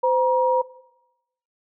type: tone pair together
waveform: sine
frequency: 514 / 951.4 Hz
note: C5 / A#5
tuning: -31 / +35 cents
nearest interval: major seventh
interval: 1066 cents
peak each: -19 dBFS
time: 0.03-0.62 s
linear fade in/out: 10 ms
effects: noise-tail reverb RT60 0.9 s tail -19 dB re dry